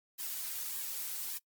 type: noise with flanger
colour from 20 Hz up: blue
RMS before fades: -39 dBFS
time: 0.18-1.39 s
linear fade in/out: 20 ms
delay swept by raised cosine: 1.4 to 3.6 ms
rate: 1.7 Hz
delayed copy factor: -0.6
effects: noise-tail reverb RT60 0.1 s tail -23 dB re dry + Opus 48 kbps